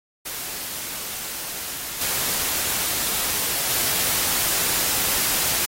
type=noise with level steps; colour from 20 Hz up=white; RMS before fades=-31 / -24 / -22 dBFS; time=0.25-5.66 s; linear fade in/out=10 ms; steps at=2.01 / 3.7 s; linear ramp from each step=2 ms; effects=AAC 48 kbps